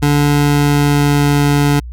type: tone with pitch glide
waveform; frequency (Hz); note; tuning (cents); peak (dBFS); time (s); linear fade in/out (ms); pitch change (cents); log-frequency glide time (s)
25% pulse; 145.3 to 144.13; D3 to D3; -18 to -32; -6; 0.02-1.8; 10; -14; 0.25-1.35
effects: added 60 Hz sine -25 dBFS peak until 1.92 s